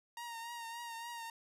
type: tone with vibrato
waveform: sawtooth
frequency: 932.3 Hz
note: A#5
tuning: in tune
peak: -39 dBFS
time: 0.17-1.3 s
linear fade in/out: 2 ms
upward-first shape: triangle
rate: 3.5 Hz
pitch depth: 43 cents each way
effects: resampled to 32000 Hz